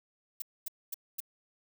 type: noise bursts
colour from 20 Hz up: violet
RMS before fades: -36 dBFS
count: 4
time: 0.4-1.204 s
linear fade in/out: 5 ms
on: 21 ms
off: 240 ms
effects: none